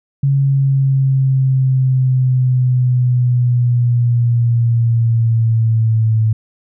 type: exponential sweep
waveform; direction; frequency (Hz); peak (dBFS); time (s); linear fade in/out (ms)
sine; down; 138.59 to 110; -10; 0.23-6.33; 5
effects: none